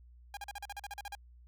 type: tone bursts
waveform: sawtooth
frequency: 810 Hz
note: G#5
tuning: 43 cents flat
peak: -36 dBFS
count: 12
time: 0.34-1.151 s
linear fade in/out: 2 ms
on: 30 ms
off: 41 ms
effects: added 60 Hz sine -54 dBFS peak until 1.47 s